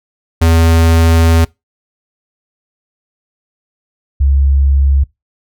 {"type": "tone pair in turn", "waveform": ["square", "sine"], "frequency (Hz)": [82.41, 68.85], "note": ["E2", "C#2"], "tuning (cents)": [0, -11], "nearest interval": "minor third", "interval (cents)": 311, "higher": "first", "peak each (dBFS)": -7, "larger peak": "neither", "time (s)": [[0.41, 1.45], [4.2, 5.04]], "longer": "first", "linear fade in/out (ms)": 10, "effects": ["noise-tail reverb RT60 0.2 s tail -23 dB re dry"]}